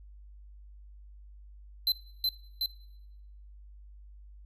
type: tone with echo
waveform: square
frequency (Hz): 4063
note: B7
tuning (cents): +48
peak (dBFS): -24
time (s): 1.87-1.92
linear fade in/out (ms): 2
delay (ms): 370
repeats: 2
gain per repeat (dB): -2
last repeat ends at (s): 2.66
effects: noise-tail reverb RT60 0.9 s tail -21 dB re dry + added 50 Hz sine -48 dBFS peak until 4.45 s